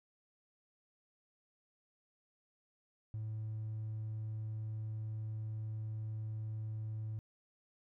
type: tone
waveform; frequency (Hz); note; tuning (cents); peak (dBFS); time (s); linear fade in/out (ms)
triangle; 108.9; A2; -17; -35; 3.14-7.19; 0
effects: tanh soft clip ceiling -34 dBFS